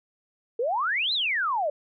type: exponential two-way sweep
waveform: sine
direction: up then down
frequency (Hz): 440 to 4163 to 562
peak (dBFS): -23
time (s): 0.59-1.7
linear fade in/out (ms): 5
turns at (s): 1.13
effects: none